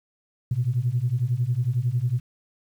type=beating tone pair; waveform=sine; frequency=116.54 / 127.54 Hz; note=A#2 / C3; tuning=0 / -44 cents; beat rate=11 Hz; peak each=-24 / -23 dBFS; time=0.51-2.2 s; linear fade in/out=5 ms; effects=tanh soft clip ceiling -13 dBFS + 9-bit

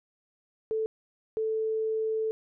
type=tone bursts at uneven times; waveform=sine; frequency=440 Hz; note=A4; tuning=in tune; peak=-26 dBFS; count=2; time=0.71-0.86 / 1.37-2.31 s; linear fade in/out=0 ms; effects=none

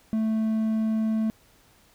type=tone; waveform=triangle; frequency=220 Hz; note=A3; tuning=in tune; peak=-20 dBFS; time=0.13-1.3 s; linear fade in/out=0 ms; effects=pink hiss -59 dBFS RMS until 1.94 s

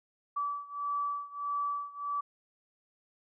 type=beating tone pair; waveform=sine; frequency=1152 / 1153.6 Hz; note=D6 / D6; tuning=-34 / -31 cents; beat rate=1.6 Hz; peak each=-34 / -36 dBFS; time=0.36-2.21 s; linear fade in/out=10 ms; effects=none

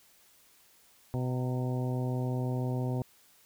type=harmonic tone with a mistuned harmonic; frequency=126.3 Hz; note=B2; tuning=39 cents sharp; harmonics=1 / 2 / 3 / 4 / 5 / 6 / 7; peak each=-30 / -36 / -40 / -42 / -44 / -46 / -47 dBFS; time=1.14-3.02 s; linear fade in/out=0 ms; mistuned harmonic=7; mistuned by=+62 cents; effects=white hiss -62 dBFS RMS until 3.45 s

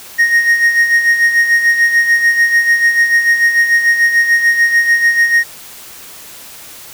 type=tone with tremolo; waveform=triangle; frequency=1864.7 Hz; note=A#6; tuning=in tune; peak=-4 dBFS; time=0.18-5.44 s; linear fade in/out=20 ms; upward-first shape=sine; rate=6.8 Hz; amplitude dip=60%; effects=white hiss -34 dBFS RMS until 6.93 s

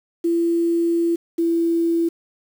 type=tone pair in turn; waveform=sine; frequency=337.5 / 334.8 Hz; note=E4 / E4; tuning=+41 / +27 cents; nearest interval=unison; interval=14 cents; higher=first; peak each=-16 dBFS; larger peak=neither; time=0.24-1.16 / 1.38-2.09 s; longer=first; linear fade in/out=10 ms; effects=7-bit

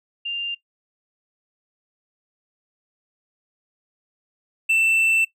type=tone pair in turn; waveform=sine / triangle; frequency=2794 / 2669 Hz; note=F7 / E7; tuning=0 / +21 cents; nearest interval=minor second; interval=79 cents; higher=first; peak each=-24 / -14 dBFS; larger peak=second; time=0.25-0.55 / 4.69-5.25 s; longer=second; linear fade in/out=10 ms; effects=noise-tail reverb RT60 0.1 s tail -19 dB re dry

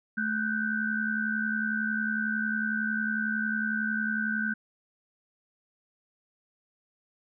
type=tone cluster; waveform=sine; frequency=216.6 / 1484 / 1555 Hz; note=A3 / F#6 / G6; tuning=-27 / +5 / -14 cents; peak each=-31 dBFS; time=0.17-4.54 s; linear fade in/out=10 ms; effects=none

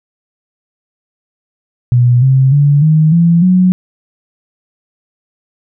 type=tone with pitch steps; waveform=sine; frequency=122.4 / 132.71 / 143.89 / 156.01 / 169.15 / 183.39 Hz; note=B2 / C3 / D3 / D#3 / E3 / F#3; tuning=-15 / +25 / -35 / +5 / +45 / -15 cents; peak=-5 dBFS; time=1.92-3.72 s; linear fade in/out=0 ms; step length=300 ms; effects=none

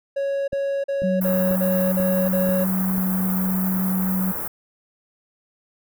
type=tone bursts; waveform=triangle; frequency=554.4 Hz; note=C#5; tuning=in tune; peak=-19 dBFS; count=7; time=0.16-2.646 s; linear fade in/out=10 ms; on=320 ms; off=41 ms
type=click train; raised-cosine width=3 ms; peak=-21 dBFS; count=6; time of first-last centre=0.53-2.981 s; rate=2.04 Hz
type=tone; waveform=sine; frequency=187.7 Hz; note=F#3; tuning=25 cents sharp; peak=-20 dBFS; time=1.03-4.32 s; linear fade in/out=10 ms
type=band-stop noise; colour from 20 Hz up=white; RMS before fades=-28 dBFS; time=1.21-4.48 s; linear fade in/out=5 ms; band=1400 to 13000 Hz; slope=24 dB/octave
effects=none

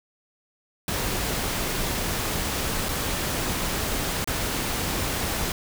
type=noise with dropouts; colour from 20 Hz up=pink; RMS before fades=-27 dBFS; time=0.88-5.52 s; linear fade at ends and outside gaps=1 ms; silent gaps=2.886-2.89 / 4.244-4.274 s; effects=none

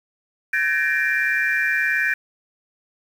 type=tone cluster; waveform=sine; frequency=1540 / 1700 / 1839 / 2371 Hz; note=G6 / G#6 / A#6 / D7; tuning=-31 / +40 / -24 / +16 cents; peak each=-23 dBFS; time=0.53-2.14 s; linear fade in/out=5 ms; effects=tanh soft clip ceiling -9 dBFS + 7-bit

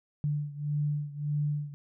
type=beating tone pair; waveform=sine; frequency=146.83 / 148.53 Hz; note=D3 / D3; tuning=0 / +20 cents; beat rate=1.7 Hz; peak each=-30 / -33 dBFS; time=0.24-1.74 s; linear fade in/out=0 ms; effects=none

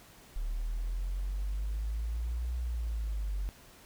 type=linear two-way sweep; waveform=sine; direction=up then down; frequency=36.5 to 61.3 to 46.57 Hz; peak=-30 dBFS; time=0.36-3.49 s; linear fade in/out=0 ms; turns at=2.56 s; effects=tanh soft clip ceiling -26 dBFS + pink hiss -56 dBFS RMS until 3.85 s

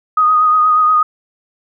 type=tone with vibrato; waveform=sine; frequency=1244.5 Hz; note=D#6; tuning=in tune; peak=-8 dBFS; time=0.17-1.03 s; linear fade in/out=5 ms; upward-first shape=sine; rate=8.4 Hz; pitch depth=25 cents each way; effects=none

